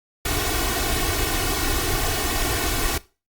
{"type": "noise with comb filter", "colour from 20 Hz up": "pink", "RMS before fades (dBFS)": -23, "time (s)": [0.25, 2.98], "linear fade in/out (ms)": 5, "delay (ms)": 2.7, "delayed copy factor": 0.9, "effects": ["noise-tail reverb RT60 0.3 s tail -19 dB re dry", "Opus 48 kbps"]}